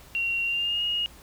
sine tone with pitch glide, 2750 to 2867 Hz, F7 to F7, -27 to +45 cents, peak -24 dBFS, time 0.15-1.06 s, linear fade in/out 0 ms, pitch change +72 cents, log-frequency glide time 0.44-0.83 s, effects added 60 Hz sine -54 dBFS peak until 1.22 s + pink hiss -51 dBFS RMS until 1.22 s

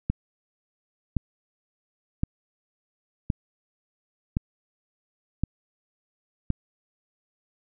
click train, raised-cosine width 5 ms, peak -11 dBFS, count 7, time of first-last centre 0.1-6.503 s, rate 0.937 Hz, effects none

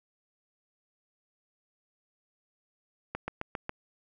slowing click train, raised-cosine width 0.5 ms, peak -18 dBFS, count 5, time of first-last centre 3.15-3.694 s, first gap 130 ms, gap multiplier 1.03, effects none

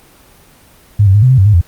sine tone with pitch steps, 103.1 / 95.9 / 103.9 / 127.6 / 130.8 / 96.2 / 105.3 / 85.7 Hz, G#2 / G2 / G#2 / C3 / C3 / G2 / G#2 / F2, -12 / -37 / +1 / -43 / 0 / -32 / +24 / -32 cents, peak -4 dBFS, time 0.99-1.614 s, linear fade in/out 10 ms, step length 78 ms, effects pink hiss -44 dBFS RMS until 1.67 s + Opus 24 kbps

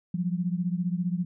sine beating tone pair, 173.5 / 188.5 Hz, F3 / F#3, -11 / +32 cents, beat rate 15 Hz, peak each -27 / -30 dBFS, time 0.14-1.25 s, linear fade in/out 5 ms, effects none

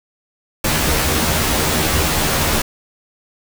pink noise with comb filter, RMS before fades -17 dBFS, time 0.64-2.62 s, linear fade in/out 5 ms, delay 13 ms, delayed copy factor +0.95, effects none

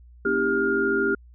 sine tone cluster, 230.6 / 276.3 / 322.7 / 395.9 / 1414 Hz, A#3 / C#4 / E4 / G4 / F6, -19 / -6 / -37 / +17 / +21 cents, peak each -31 / -29 / -31 / -23 / -24 dBFS, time 0.25-1.15 s, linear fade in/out 5 ms, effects added 60 Hz sine -46 dBFS peak until 1.34 s

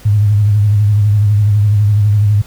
sine tone with vibrato, 103.83 Hz, G#2, in tune, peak -7 dBFS, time 0.05-2.42 s, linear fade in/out 10 ms, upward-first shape sine, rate 12 Hz, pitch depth 53 cents each way, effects added 50 Hz sine -41 dBFS peak until 2.46 s + pink hiss -40 dBFS RMS until 2.46 s

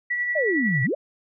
sine tone with tremolo, 1949 Hz, B6, 23 cents flat, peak -21 dBFS, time 0.1-0.87 s, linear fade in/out 10 ms, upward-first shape sine, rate 11 Hz, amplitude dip 35%
sine exponential two-way sweep, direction down then up, 658 to 120.2 to 658 Hz, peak -21 dBFS, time 0.35-0.95 s, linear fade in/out 10 ms, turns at 0.83 s
effects none

